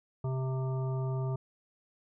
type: harmonic tone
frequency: 131.1 Hz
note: C3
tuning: 4 cents sharp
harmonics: 1 / 3 / 5 / 7 / 9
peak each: -30 / -40 / -44 / -47 / -49 dBFS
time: 0.24-1.36 s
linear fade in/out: 5 ms
effects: none